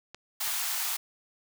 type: clicks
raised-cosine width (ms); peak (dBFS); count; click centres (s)
0.2; -25; 2; 0.146 / 0.478
type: high-pass noise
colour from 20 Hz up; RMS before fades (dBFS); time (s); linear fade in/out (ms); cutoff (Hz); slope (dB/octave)
white; -31; 0.4-0.97; 10; 700; 48
effects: none